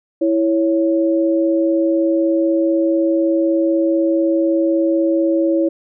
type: tone pair together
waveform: sine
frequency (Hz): 329.6 / 554.4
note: E4 / C#5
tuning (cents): 0 / 0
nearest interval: major sixth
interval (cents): 900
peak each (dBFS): -14 / -18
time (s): 0.21-5.69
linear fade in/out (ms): 10
effects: none

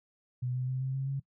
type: tone with pitch steps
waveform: sine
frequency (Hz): 125 / 127.33 / 129.71 / 132.13 / 134.59 / 137.1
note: B2 / C3 / C3 / C3 / C3 / C#3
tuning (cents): +21 / -47 / -15 / +17 / +49 / -19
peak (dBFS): -30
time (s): 0.42-1.2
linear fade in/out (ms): 10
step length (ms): 130
effects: noise-tail reverb RT60 0.1 s tail -20 dB re dry

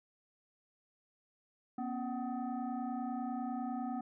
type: tone with frequency modulation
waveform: sine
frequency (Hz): 240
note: B3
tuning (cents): -49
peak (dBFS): -35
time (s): 1.78-4.01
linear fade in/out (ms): 5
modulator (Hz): 510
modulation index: 1.2
effects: none

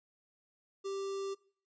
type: tone with notch filter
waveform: square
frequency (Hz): 392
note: G4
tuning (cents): 0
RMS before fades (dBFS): -38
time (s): 0.84-1.35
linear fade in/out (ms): 20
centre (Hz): 2100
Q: 1
effects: noise-tail reverb RT60 0.5 s tail -22 dB re dry + resampled to 16000 Hz

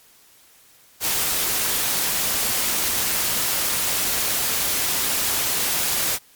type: noise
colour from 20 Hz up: white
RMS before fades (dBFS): -22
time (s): 1-6.19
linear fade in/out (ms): 50
effects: white hiss -53 dBFS RMS until 6.35 s + MP3 96 kbps

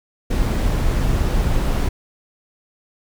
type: noise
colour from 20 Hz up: brown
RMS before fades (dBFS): -18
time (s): 0.3-1.89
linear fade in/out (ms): 10
effects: none

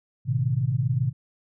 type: chord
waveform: sine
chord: A diminished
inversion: none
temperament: equal with one note detuned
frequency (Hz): 110 / 128.05 / 155.56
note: A2 / C3 / Eb3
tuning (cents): 0 / -37 / 0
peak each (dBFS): -27 / -23 / -29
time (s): 0.25-1.13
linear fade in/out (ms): 50
effects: none

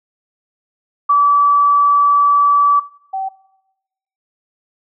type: tone pair in turn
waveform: sine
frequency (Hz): 1152 / 768.9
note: D6 / G5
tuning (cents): -34 / -34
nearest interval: perfect fifth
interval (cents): 700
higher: first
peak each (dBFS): -8 / -18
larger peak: first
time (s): 1.09-2.8 / 3.13-3.29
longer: first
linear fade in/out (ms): 10
effects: noise-tail reverb RT60 1.0 s tail -22 dB re dry

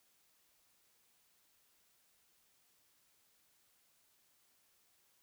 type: silence
effects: white hiss -73 dBFS RMS until 5.22 s

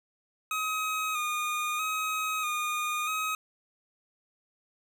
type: tone with vibrato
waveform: 25% pulse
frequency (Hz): 1244.5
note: D#6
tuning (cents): 0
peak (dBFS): -25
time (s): 0.51-3.35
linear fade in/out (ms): 2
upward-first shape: square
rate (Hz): 0.78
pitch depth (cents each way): 31
effects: none

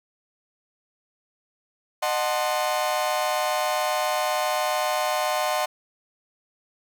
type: chord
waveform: 40% pulse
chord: D# diminished seventh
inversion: none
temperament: equal with one note detuned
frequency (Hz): 612.6 / 740 / 880 / 1046.5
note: D#5 / F#5 / A5 / C6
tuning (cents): -27 / 0 / 0 / 0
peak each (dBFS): -26 / -26 / -31 / -28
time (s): 2.02-5.66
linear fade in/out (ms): 10
effects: none

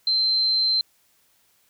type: tone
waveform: sine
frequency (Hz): 4112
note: C8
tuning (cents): -31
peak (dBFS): -18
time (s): 0.07-0.81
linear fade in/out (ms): 2
effects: white hiss -63 dBFS RMS until 1.69 s

